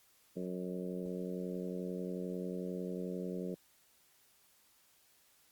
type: harmonic tone with a mistuned harmonic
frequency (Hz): 91.2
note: F#2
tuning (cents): -24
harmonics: 2 / 3 / 4 / 5 / 6 / 7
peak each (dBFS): -40 / -46 / -44 / -44 / -48 / -53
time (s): 0.36-3.55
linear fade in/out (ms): 10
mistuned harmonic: 7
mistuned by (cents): -37
effects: white hiss -68 dBFS RMS until 5.51 s + Opus 48 kbps